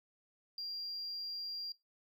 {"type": "tone", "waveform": "triangle", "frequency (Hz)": 4768, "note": "D8", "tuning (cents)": 25, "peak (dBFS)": -37, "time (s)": [0.58, 1.72], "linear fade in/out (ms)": 2, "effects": ["noise-tail reverb RT60 0.2 s tail -21 dB re dry", "tanh soft clip ceiling -36 dBFS"]}